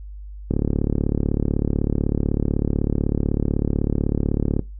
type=click train; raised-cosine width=3 ms; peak=-7 dBFS; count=148; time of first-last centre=0.51-4.593 s; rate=36 Hz; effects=noise-tail reverb RT60 0.2 s tail -20 dB re dry + added 50 Hz sine -33 dBFS peak until 4.79 s